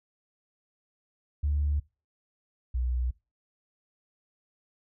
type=tone pair in turn; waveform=sine; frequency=73 / 61.84 Hz; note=D2 / B1; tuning=-10 / +3 cents; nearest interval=minor third; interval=287 cents; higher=first; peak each=-23 / -25 dBFS; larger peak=first; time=1.43-1.8 / 2.74-3.11 s; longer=neither; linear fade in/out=10 ms; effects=noise-tail reverb RT60 0.3 s tail -24 dB re dry + tanh soft clip ceiling -19 dBFS